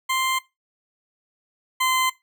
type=tone pair in turn; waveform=20% pulse; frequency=1046.5 / 1033.3 Hz; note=C6 / C6; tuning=0 / -22 cents; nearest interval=unison; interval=22 cents; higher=first; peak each=-16 / -14 dBFS; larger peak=second; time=0.09-0.39 / 1.8-2.1 s; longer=neither; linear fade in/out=10 ms; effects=noise-tail reverb RT60 0.2 s tail -18 dB re dry